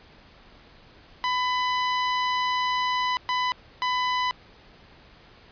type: tone bursts at uneven times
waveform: sawtooth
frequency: 1000 Hz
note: B5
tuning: 21 cents sharp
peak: -19 dBFS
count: 3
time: 1.24-3.17 / 3.29-3.52 / 3.82-4.31 s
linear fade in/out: 0 ms
effects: pink hiss -52 dBFS RMS until 5.51 s + resampled to 11025 Hz